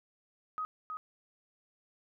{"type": "tone with echo", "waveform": "sine", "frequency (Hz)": 1258, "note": "D#6", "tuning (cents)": 19, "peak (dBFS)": -33, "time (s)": [0.58, 0.65], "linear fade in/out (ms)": 0, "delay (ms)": 320, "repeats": 1, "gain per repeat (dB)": -4, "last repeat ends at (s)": 0.97, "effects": []}